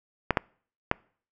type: clicks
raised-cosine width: 0.5 ms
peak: -6 dBFS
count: 3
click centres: 0.307 / 0.372 / 0.914 s
effects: noise-tail reverb RT60 0.5 s tail -26 dB re dry